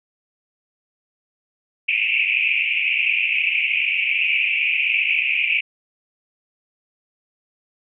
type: band-pass noise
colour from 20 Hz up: pink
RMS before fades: -20 dBFS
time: 1.88-5.61 s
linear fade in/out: 10 ms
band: 2300 to 2700 Hz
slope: 96 dB/octave
effects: none